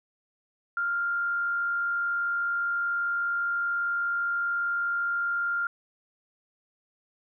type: tone with frequency modulation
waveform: sine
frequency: 1396.9 Hz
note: F6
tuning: in tune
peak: -25 dBFS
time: 0.77-5.67 s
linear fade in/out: 2 ms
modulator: 58.8 Hz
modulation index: 0.29
effects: none